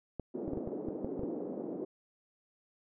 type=clicks; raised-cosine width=2 ms; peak=-24 dBFS; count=9; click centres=0.197 / 0.479 / 0.534 / 0.574 / 0.675 / 0.886 / 1.046 / 1.194 / 1.234 s
type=band-pass noise; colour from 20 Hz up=white; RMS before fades=-39 dBFS; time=0.34-1.85 s; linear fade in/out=10 ms; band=230 to 440 Hz; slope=24 dB/octave
effects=none